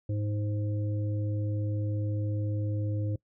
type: harmonic tone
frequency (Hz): 104.4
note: G#2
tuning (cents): +10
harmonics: 1 / 3 / 5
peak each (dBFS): -28 / -38 / -42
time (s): 0.09-3.16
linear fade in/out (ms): 5
effects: noise-tail reverb RT60 0.1 s tail -22 dB re dry